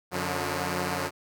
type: tone cluster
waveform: 5% pulse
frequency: 90.6 / 145.7 / 179.7 Hz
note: F#2 / D3 / F3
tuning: -36 / -13 / +50 cents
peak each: -21 dBFS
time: 0.11-1.11 s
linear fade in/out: 50 ms
effects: none